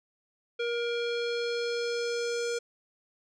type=tone with low-pass filter sweep; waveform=square; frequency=472.7 Hz; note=A#4; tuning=24 cents sharp; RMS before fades=-31 dBFS; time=0.59-2.59 s; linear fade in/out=10 ms; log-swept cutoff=3100 to 6800 Hz; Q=2.3; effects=none